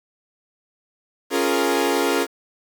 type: chord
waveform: sawtooth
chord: Bb minor seventh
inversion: first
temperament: equal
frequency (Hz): 277.2 / 349.2 / 415.3 / 466.2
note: Db4 / F4 / Ab4 / Bb4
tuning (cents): 0 / 0 / 0 / 0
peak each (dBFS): -20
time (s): 1.3-2.27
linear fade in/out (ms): 50
effects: 7-bit